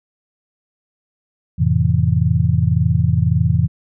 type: chord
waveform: sine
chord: F major seventh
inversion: none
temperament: just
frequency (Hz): 87.31 / 109.13 / 130.96 / 163.7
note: F2 / A2 / C3 / E3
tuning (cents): 0 / -14 / +2 / -12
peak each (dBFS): -18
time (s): 1.58-3.68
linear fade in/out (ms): 20
effects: none